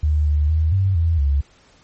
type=tone with pitch steps; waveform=sine; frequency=75.5 / 74.4 / 79 / 96.2 / 82.7 / 70.2 Hz; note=D2 / D2 / D#2 / G2 / E2 / C#2; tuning=+48 / +23 / +27 / -32 / +6 / +22 cents; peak=-14 dBFS; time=0.03-1.41 s; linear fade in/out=5 ms; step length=230 ms; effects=pink hiss -53 dBFS RMS until 1.83 s + MP3 32 kbps